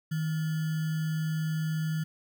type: tone with sample-and-hold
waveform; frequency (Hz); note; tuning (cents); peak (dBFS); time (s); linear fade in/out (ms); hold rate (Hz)
sine; 158; D#3; +27; -27; 0.11-2.04; 10; 1575
effects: none